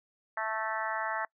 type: harmonic tone with a mistuned harmonic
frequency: 220 Hz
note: A3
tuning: in tune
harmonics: 3 / 4 / 5 / 6 / 7 / 8 / 9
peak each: -38 / -36 / -39 / -38 / -40 / -38 / -42 dBFS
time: 0.37-1.25 s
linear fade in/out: 2 ms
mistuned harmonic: 9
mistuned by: -26 cents
effects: noise-tail reverb RT60 0.1 s tail -25 dB re dry